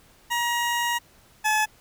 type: tone pair in turn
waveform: 20% pulse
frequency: 950 / 858.1 Hz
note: A#5 / A5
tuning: +33 / -44 cents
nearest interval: major second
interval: 177 cents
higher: first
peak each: -18 / -15 dBFS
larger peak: second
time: 0.3-0.99 / 1.44-1.66 s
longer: first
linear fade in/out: 20 ms
effects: pink hiss -56 dBFS RMS until 1.8 s